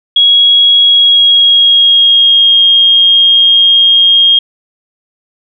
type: tone with pitch glide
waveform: sine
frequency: 3317 to 3241 Hz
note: G#7 to G#7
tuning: -3 to -43 cents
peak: -3 dBFS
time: 0.16-4.39 s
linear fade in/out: 5 ms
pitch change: -40 cents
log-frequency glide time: 0.82-2.6 s
effects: none